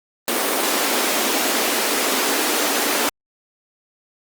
pink high-pass noise, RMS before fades -20 dBFS, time 0.28-3.09 s, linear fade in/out 0 ms, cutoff 240 Hz, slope 48 dB/octave, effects Opus 32 kbps

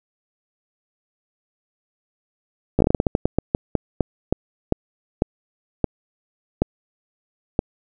slowing click train, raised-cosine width 2 ms, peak -3 dBFS, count 21, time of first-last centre 2.79-7.591 s, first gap 14 ms, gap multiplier 1.25, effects none

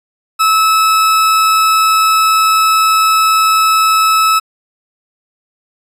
40% pulse tone, 1301 Hz, E6, 23 cents flat, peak -7 dBFS, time 0.39-4.4 s, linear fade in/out 20 ms, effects resampled to 32000 Hz

